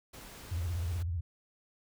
pink noise, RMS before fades -49 dBFS, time 0.13-1.03 s, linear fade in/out 10 ms
clicks, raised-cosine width 2 ms, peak -39 dBFS, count 2, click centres 0.184 / 0.452 s
sine tone with vibrato, 86 Hz, F2, 26 cents flat, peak -31 dBFS, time 0.51-1.21 s, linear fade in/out 10 ms, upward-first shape sine, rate 16 Hz, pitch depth 150 cents each way
effects none

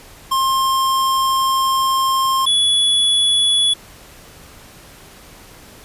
square tone pair in turn, 1062 / 3405 Hz, C6 / G#7, +25 / +42 cents, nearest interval octave + minor sixth, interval 2017 cents, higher second, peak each -15 / -13 dBFS, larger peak second, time 0.31-2.46 / 2.46-3.74 s, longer first, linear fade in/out 10 ms, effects pink hiss -42 dBFS RMS until 5.84 s + resampled to 32000 Hz

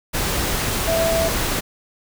sine tone in noise, 659.3 Hz, E5, in tune, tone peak -18 dBFS, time 0.87-1.29 s, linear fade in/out 20 ms, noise pink, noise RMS -22 dBFS, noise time 0.13-1.61 s, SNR +1 dB, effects none

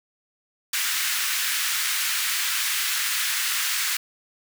pink high-pass noise, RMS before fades -25 dBFS, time 0.73-3.97 s, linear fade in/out 5 ms, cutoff 1500 Hz, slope 24 dB/octave, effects none

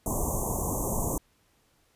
pink band-stop noise, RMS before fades -29 dBFS, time 0.06-1.18 s, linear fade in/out 2 ms, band 1100 to 6200 Hz, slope 96 dB/octave, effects pink hiss -67 dBFS RMS until 1.95 s + resampled to 32000 Hz

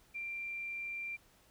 sine tone, 2367 Hz, D7, 13 cents sharp, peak -38 dBFS, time 0.14-1.17 s, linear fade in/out 20 ms, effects pink hiss -66 dBFS RMS until 1.5 s

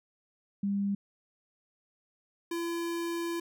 sine / square tone pair in turn, 200 / 338.8 Hz, G3 / E4, +35 / +48 cents, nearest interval major sixth, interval 913 cents, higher second, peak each -27 / -32 dBFS, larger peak first, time 0.63-0.95 / 2.51-3.4 s, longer second, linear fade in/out 5 ms, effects none

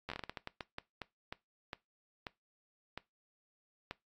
slowing click train, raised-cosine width 0.3 ms, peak -24 dBFS, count 18, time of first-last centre 0.09-3.91 s, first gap 11 ms, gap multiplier 1.32, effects noise-tail reverb RT60 0.2 s tail -20 dB re dry + AAC 64 kbps

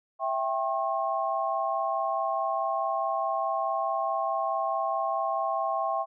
sine chord, C# diminished, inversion first, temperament equal with one note detuned, 659.3 / 784 / 1080.3 Hz, E5 / G5 / C#6, 0 / 0 / -45 cents, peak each -30 dBFS, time 0.19-6.06 s, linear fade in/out 50 ms, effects none

